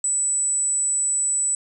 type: tone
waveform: sine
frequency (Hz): 7950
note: B8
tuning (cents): +10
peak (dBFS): -19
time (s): 0.04-1.55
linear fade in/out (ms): 2
effects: none